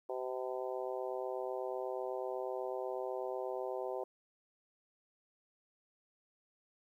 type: harmonic tone with a mistuned harmonic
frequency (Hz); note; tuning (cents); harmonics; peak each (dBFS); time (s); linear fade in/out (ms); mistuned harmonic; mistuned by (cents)
128.1; C3; -36; 3 / 4 / 5 / 6 / 7 / 8; -41 / -41 / -43 / -46 / -48 / -53; 0.09-4.04; 5; 8; -31
effects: 12-bit